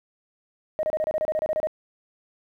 sine tone bursts, 622.3 Hz, D#5, in tune, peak -20 dBFS, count 13, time 0.79-1.671 s, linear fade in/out 0 ms, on 41 ms, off 29 ms, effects tanh soft clip ceiling -18 dBFS + 10-bit

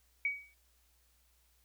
sine tone with exponential decay, 2262 Hz, C#7, 34 cents sharp, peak -27 dBFS, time 0.25-0.54 s, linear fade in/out 2 ms, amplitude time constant 61 ms, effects added 60 Hz sine -70 dBFS peak until 1.64 s + white hiss -72 dBFS RMS until 1.64 s

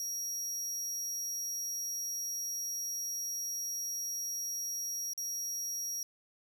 40% pulse tone with dropouts, 5670 Hz, F8, 25 cents sharp, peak -34 dBFS, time 0-6.03 s, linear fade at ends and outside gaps 1 ms, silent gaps 5.134-5.177 s, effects none

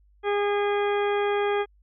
harmonic tone, 408.5 Hz, G#4, 29 cents flat, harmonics 1 / 2 / 3 / 4 / 5 / 6 / 8, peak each -23 / -29 / -33 / -35 / -37 / -39 / -41 dBFS, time 0.23-1.66 s, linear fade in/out 50 ms, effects added 50 Hz sine -56 dBFS peak until 1.82 s

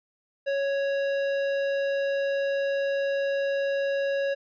sine tone with hard clipping, 554.4 Hz, C#5, in tune, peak -26 dBFS, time 0.46-4.35 s, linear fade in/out 20 ms, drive 12 dB, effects resampled to 16000 Hz

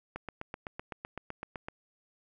click train, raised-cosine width 0.5 ms, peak -23 dBFS, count 13, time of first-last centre 0.16-1.685 s, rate 7.87 Hz, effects none

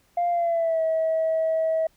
sine tone with pitch glide, 698 to 643.8 Hz, F5 to E5, -1 to -41 cents, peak -19 dBFS, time 0.17-1.87 s, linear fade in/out 5 ms, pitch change -140 cents, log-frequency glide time 0.3-0.82 s, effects tanh soft clip ceiling -17 dBFS + pink hiss -63 dBFS RMS until 1.96 s

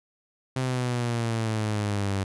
sawtooth exponential sweep, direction down, 130.81 to 96.6 Hz, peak -21 dBFS, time 0.56-2.24 s, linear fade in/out 5 ms, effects resampled to 24000 Hz

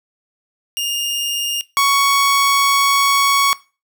sawtooth tone pair in turn, 2826 / 1114.7 Hz, F7 / C#6, +20 / +9 cents, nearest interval octave + major third, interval 1611 cents, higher first, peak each -16 / -8 dBFS, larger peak second, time 0.77-1.61 / 1.77-3.53 s, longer second, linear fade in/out 0 ms, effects noise-tail reverb RT60 0.3 s tail -19 dB re dry

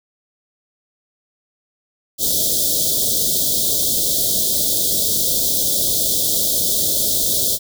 white band-stop noise, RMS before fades -18 dBFS, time 2.18-7.59 s, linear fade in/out 50 ms, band 670 to 3300 Hz, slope 96 dB/octave, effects none

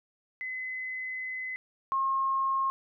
sine tone pair in turn, 2030 / 1075.4 Hz, B6 / C6, +47 / +47 cents, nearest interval major seventh, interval 1100 cents, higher first, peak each -33 / -25 dBFS, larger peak second, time 0.41-1.56 / 1.92-2.7 s, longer first, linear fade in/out 0 ms, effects none

